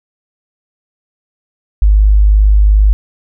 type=tone; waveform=sine; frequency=51.3 Hz; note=G#1; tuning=21 cents flat; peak=-4 dBFS; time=1.82-2.93 s; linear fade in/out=0 ms; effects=none